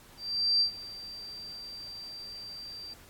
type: tone with ADSR envelope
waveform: sine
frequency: 4697 Hz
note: D8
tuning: 1 cent flat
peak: -21 dBFS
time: 0.17-2.94 s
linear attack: 440 ms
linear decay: 96 ms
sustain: -19 dB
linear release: 9 ms
effects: pink hiss -55 dBFS RMS until 3.09 s + AAC 64 kbps